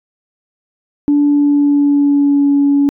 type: tone with pitch glide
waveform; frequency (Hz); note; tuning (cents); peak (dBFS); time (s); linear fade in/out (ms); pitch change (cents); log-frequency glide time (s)
sine; 290 to 282.9; D4 to C#4; -22 to +35; -7; 1.08-2.89; 0; -43; 1.24-2.5
effects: tanh soft clip ceiling -4 dBFS